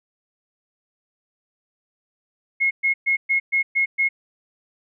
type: tone bursts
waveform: sine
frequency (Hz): 2164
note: C#7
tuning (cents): -42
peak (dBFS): -16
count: 7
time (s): 2.6-4.09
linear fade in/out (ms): 20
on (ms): 110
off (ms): 120
effects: none